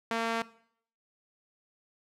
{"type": "tone with band-pass filter", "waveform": "sawtooth", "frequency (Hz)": 228.3, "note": "A#3", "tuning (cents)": -36, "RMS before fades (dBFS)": -31, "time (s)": [0.11, 0.42], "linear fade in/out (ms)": 2, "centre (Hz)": 1400, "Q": 0.59, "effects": ["noise-tail reverb RT60 0.6 s tail -18 dB re dry"]}